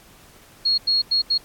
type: tone bursts at uneven times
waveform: sine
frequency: 4305 Hz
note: C8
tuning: 49 cents sharp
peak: -16 dBFS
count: 4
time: 0.65-0.78 / 0.87-1.02 / 1.11-1.22 / 1.3-1.38 s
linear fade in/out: 10 ms
effects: pink hiss -50 dBFS RMS until 1.44 s + AAC 64 kbps